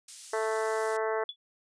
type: high-pass noise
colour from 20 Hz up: pink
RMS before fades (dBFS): -45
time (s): 0.08-0.97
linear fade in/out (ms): 5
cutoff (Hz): 5600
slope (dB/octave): 12
type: harmonic tone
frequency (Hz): 220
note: A3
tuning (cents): 0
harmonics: 2 / 3 / 4 / 5 / 6 / 7 / 8 / 9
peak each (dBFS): -30 / -34 / -36 / -38 / -40 / -41 / -42 / -43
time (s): 0.33-1.24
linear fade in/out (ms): 5
type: tone with exponential decay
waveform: sine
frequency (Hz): 3428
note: A7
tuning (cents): -46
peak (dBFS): -31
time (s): 1.29-1.36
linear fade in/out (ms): 2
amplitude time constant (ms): 15
effects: resampled to 22050 Hz